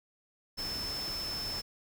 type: tone in noise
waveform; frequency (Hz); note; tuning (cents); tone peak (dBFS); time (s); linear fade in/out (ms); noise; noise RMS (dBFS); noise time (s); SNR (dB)
sine; 5274; E8; 0; -35; 0.57-1.62; 20; pink; -42; 0.57-1.62; +4
effects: none